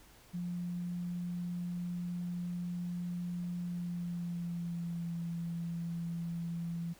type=tone with pitch glide; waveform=sine; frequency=175.8 to 169.03 Hz; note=F3 to E3; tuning=+12 to +44 cents; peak=-35 dBFS; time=0.33-6.94 s; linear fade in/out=20 ms; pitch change=-68 cents; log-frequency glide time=3.6-5.19 s; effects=added 50 Hz sine -69 dBFS peak until 6.99 s + pink hiss -60 dBFS RMS until 6.99 s